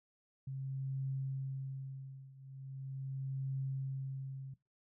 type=tone with tremolo; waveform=sine; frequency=134.4 Hz; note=C3; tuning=47 cents sharp; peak=-34 dBFS; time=0.47-4.54 s; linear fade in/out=5 ms; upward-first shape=triangle; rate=0.4 Hz; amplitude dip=90%; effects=noise-tail reverb RT60 0.2 s tail -18 dB re dry